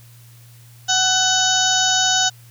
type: harmonic tone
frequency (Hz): 749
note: F#5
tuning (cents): +21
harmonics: 1 / 2 / 4 / 5 / 6 / 7 / 8 / 9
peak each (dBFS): -22 / -22 / -22 / -22 / -28 / -26 / -23 / -23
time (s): 0.88-2.3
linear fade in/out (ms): 20
effects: added 118 Hz sine -43 dBFS peak until 2.5 s + white hiss -51 dBFS RMS until 2.5 s